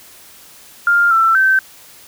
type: tone with pitch steps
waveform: sine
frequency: 1401 / 1337 / 1547 Hz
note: F6 / E6 / G6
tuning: +5 / +24 / -23 cents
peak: -9 dBFS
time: 0.87-1.59 s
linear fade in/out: 2 ms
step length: 240 ms
effects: white hiss -42 dBFS RMS until 2.07 s